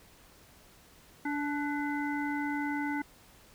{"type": "harmonic tone with a mistuned harmonic", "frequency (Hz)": 290, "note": "D4", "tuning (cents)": -22, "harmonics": [1, 3, 5, 7], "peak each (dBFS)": [-32, -37, -39, -40], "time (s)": [1.25, 3.02], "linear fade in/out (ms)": 5, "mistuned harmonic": 5, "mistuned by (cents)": 45, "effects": ["pink hiss -58 dBFS RMS until 3.54 s"]}